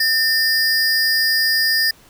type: tone pair together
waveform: square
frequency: 1800 / 4904 Hz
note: A6 / D#8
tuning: +39 / -26 cents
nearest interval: octave + perfect fourth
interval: 1735 cents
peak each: -18 dBFS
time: 0-1.91 s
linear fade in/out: 5 ms
effects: pink hiss -49 dBFS RMS until 2.09 s